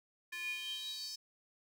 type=tone with high-pass filter sweep; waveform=square; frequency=348.5 Hz; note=F4; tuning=4 cents flat; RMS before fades=-42 dBFS; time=0.32-1.16 s; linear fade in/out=10 ms; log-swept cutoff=2000 to 5200 Hz; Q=8.5; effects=none